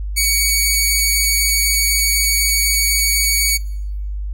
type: tone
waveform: 10% pulse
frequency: 2248 Hz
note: C#7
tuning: 24 cents sharp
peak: -5 dBFS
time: 0.16-3.58 s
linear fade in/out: 20 ms
effects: noise-tail reverb RT60 0.9 s tail -23 dB re dry + added 50 Hz sine -21 dBFS peak until 4.33 s